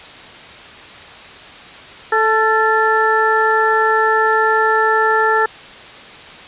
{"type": "harmonic tone with a mistuned harmonic", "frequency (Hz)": 438.8, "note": "A4", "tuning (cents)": -5, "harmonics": [1, 2, 3, 4], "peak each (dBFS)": [-17, -17, -17, -17], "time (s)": [2.12, 5.46], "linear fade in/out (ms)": 5, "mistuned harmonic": 3, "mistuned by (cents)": 44, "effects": ["white hiss -36 dBFS RMS until 6.47 s", "resampled to 8000 Hz"]}